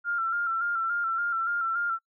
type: tone with vibrato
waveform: sine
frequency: 1375 Hz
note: F6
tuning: 27 cents flat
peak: -25 dBFS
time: 0.04-1.99 s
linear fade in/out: 50 ms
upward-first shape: square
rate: 3.5 Hz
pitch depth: 39 cents each way
effects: noise-tail reverb RT60 0.1 s tail -22 dB re dry

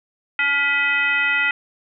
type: tone with frequency modulation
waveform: sine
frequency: 1977 Hz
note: B6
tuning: 1 cent sharp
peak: -16 dBFS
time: 0.39-1.51 s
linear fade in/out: 2 ms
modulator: 562 Hz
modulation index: 1.2
effects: none

